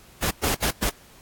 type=noise bursts at uneven times; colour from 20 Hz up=pink; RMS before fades=-23 dBFS; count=4; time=0.22-0.31 / 0.43-0.55 / 0.62-0.71 / 0.82-0.9 s; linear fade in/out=10 ms; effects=pink hiss -51 dBFS RMS until 1.21 s + AAC 64 kbps